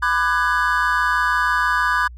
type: chord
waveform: triangle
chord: G# half-diminished seventh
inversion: first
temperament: just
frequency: 996.7 / 1196.1 / 1495.1 / 1661.2 Hz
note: B5 / D6 / F#6 / G#6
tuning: +16 / +31 / +18 / 0 cents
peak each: -20 dBFS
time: 0.02-2.08 s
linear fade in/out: 10 ms
effects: added 60 Hz sine -35 dBFS peak until 2.17 s